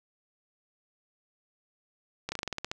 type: slowing click train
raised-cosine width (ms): 0.2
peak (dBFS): -16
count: 10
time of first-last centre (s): 2.29-2.715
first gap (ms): 30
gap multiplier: 1.11
effects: none